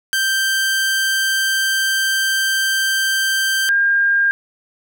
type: tone pair in turn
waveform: sawtooth / sine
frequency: 1568 / 1608.4 Hz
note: G6 / G6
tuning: 0 / +44 cents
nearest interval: unison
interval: 44 cents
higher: second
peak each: -12 dBFS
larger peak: neither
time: 0.13-3.69 / 3.69-4.31 s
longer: first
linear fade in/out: 0 ms
effects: none